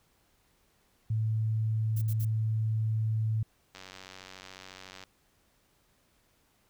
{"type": "tone", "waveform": "sine", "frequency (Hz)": 110, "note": "A2", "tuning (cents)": 0, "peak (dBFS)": -26, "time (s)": [1.1, 3.43], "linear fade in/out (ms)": 5}
{"type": "noise bursts", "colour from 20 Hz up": "violet", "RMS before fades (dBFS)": -43, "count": 3, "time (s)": [1.96, 2.252], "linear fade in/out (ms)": 10, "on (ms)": 58, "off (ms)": 59}
{"type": "click train", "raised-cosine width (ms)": 0.2, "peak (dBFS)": -28, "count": 122, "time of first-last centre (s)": [3.75, 5.037], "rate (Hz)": 94}
{"effects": ["pink hiss -69 dBFS RMS until 6.69 s"]}